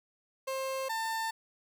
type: tone pair in turn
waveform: 30% pulse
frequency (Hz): 531 / 895.9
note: C5 / A5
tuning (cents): +25 / +31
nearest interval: major sixth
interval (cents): 906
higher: second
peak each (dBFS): -30 / -29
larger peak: second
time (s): 0.47-0.89 / 0.89-1.31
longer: neither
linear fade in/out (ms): 10
effects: none